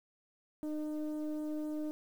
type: tone with frequency modulation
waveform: sine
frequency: 304.1 Hz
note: D#4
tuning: 40 cents flat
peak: -33 dBFS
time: 0.63-1.91 s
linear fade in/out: 0 ms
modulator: 306 Hz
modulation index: 0.61
effects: tanh soft clip ceiling -32 dBFS + 10-bit